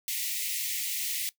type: high-pass noise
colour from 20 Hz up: white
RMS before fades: -32 dBFS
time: 0.08-1.29 s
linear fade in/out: 0 ms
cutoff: 1900 Hz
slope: 96 dB/octave
effects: noise-tail reverb RT60 0.1 s tail -18 dB re dry